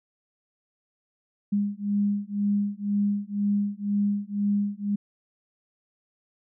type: beating tone pair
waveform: sine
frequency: 202.6 / 204.6 Hz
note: G#3 / G#3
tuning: -43 / -26 cents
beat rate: 2 Hz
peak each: -26 / -26 dBFS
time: 1.52-4.96 s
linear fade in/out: 10 ms
effects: none